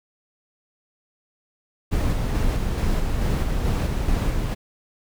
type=noise with tremolo; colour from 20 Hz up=brown; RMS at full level=-21 dBFS; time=1.91-4.55 s; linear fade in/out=20 ms; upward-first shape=square; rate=2.3 Hz; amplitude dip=25%; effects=none